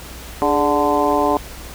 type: harmonic tone with a mistuned harmonic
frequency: 146.83 Hz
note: D3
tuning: in tune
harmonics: 2 / 3 / 4 / 5 / 6 / 7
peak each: -21 / -21 / -21 / -21 / -21 / -21 dBFS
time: 0.42-1.37 s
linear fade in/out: 0 ms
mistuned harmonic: 3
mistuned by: -86 cents
effects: added 60 Hz sine -36 dBFS peak until 1.74 s + pink hiss -36 dBFS RMS until 1.74 s